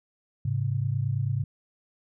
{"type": "tone pair together", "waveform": "sine", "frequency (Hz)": [106.1, 135.29], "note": ["G#2", "C#3"], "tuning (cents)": [38, -42], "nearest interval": "major third", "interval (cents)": 420, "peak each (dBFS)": -27, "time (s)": [0.45, 1.44], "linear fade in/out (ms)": 5, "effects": []}